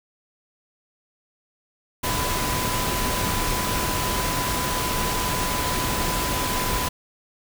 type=tone in noise; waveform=sine; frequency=1000 Hz; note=B5; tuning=21 cents sharp; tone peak=-29 dBFS; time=2.03-6.89 s; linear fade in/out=10 ms; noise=pink; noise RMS=-25 dBFS; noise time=2.03-6.89 s; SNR=-7 dB; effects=none